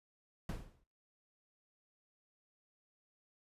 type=noise with exponential decay; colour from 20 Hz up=brown; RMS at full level=-36 dBFS; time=0.49-0.84 s; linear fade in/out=2 ms; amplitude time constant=74 ms; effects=noise-tail reverb RT60 0.5 s tail -26 dB re dry + resampled to 32000 Hz